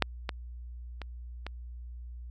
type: clicks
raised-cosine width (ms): 0.3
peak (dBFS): -7 / -15 / -23 / -21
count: 4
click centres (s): 0.023 / 0.292 / 1.017 / 1.466
effects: added 60 Hz sine -40 dBFS peak until 2.3 s